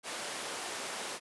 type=high-pass noise; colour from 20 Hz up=pink; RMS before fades=-39 dBFS; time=0.03-1.2 s; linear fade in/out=50 ms; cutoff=430 Hz; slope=12 dB/octave; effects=resampled to 24000 Hz